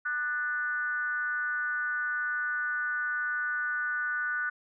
sine tone with frequency modulation, 1480 Hz, F#6, in tune, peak -28 dBFS, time 0.05-4.5 s, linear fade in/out 10 ms, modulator 279 Hz, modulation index 0.6, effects none

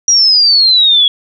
sine exponential sweep, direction down, 5780 to 3322 Hz, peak -5 dBFS, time 0.08-1.08 s, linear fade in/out 2 ms, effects none

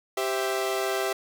sawtooth chord, C major, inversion second, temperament equal, 392 / 523.3 / 659.3 Hz, G4 / C5 / E5, 0 / 0 / 0 cents, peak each -24 / -30 / -26 dBFS, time 0.17-1.13 s, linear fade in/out 5 ms, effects none

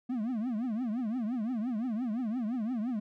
triangle tone with vibrato, 233.1 Hz, A#3, in tune, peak -28 dBFS, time 0.09-3 s, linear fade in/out 10 ms, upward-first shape triangle, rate 5.8 Hz, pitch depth 240 cents each way, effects none

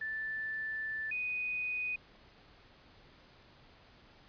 sine tone pair in turn, 1760 / 2489 Hz, A6 / D#7, 0 / 0 cents, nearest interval tritone, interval 600 cents, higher second, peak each -35 / -33 dBFS, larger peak second, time 0.01-1.11 / 1.11-1.96 s, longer first, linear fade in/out 5 ms, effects pink hiss -60 dBFS RMS until 4.28 s + resampled to 11025 Hz

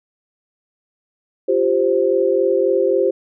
sine chord, F suspended second, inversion none, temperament just, 349.2 / 392.9 / 523.8 Hz, F4 / G4 / C5, 0 / +4 / +2 cents, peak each -20 / -17 / -17 dBFS, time 1.48-3.11 s, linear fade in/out 10 ms, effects none

